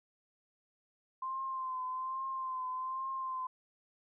sine tone with vibrato, 1042 Hz, C6, 7 cents flat, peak -35 dBFS, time 1.22-3.47 s, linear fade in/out 5 ms, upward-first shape triangle, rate 1.2 Hz, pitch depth 42 cents each way, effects none

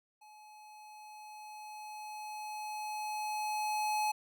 square tone with level ramp, 850 Hz, G#5, 40 cents sharp, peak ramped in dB -55 to -30 dBFS, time 0.21-4.12 s, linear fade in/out 10 ms, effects none

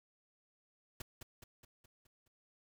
pink noise with echo, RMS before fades -44 dBFS, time 1-1.02 s, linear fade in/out 5 ms, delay 210 ms, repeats 6, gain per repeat -5 dB, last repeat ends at 2.28 s, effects none

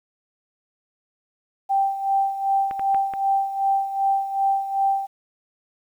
sine tone with tremolo, 784 Hz, G5, in tune, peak -16 dBFS, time 1.69-5.07 s, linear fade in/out 20 ms, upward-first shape sine, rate 2.6 Hz, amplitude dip 70%
clicks, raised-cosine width 0.5 ms, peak -19 dBFS, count 4, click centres 2.711 / 2.795 / 2.946 / 3.137 s
effects 9-bit

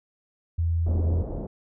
sine tone, 83.6 Hz, E2, 25 cents sharp, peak -21 dBFS, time 0.58-1.23 s, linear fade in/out 10 ms
pink low-pass noise, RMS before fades -32 dBFS, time 0.86-1.47 s, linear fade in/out 10 ms, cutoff 600 Hz, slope 24 dB/octave
effects none

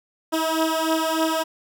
15% pulse beating tone pair, 319.7 / 323 Hz, D#4 / E4, +47 / -35 cents, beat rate 3.3 Hz, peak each -16 / -18 dBFS, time 0.32-1.44 s, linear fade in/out 20 ms, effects none

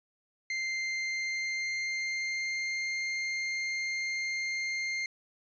40% pulse tone with pitch glide, 2093 to 2111 Hz, C7 to C7, 0 to +15 cents, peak -30 dBFS, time 0.5-5.06 s, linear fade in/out 2 ms, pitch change +15 cents, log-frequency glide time 1-2.93 s, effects resampled to 16000 Hz

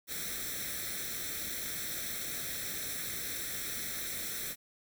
white noise with comb filter, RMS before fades -38 dBFS, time 0.07-4.56 s, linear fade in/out 50 ms, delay 0.52 ms, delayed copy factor +0.8, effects none

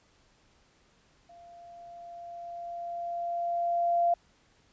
sine tone with level ramp, 690 Hz, F5, 21 cents flat, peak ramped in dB -50 to -21 dBFS, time 1.29-4.14 s, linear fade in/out 5 ms, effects pink hiss -65 dBFS RMS until 4.72 s + resampled to 16000 Hz

